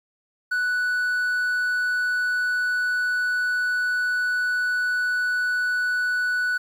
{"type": "tone", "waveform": "triangle", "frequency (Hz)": 1482, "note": "F#6", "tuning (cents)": 2, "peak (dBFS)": -19, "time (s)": [0.51, 6.58], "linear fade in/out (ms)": 10, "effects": ["9-bit"]}